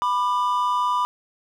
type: tone pair together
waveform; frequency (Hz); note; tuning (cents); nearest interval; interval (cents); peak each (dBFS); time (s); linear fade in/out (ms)
triangle; 990 / 1194.9; B5 / D6; +4 / +30; minor third; 326; -19 / -22; 0.02-1.05; 0
effects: none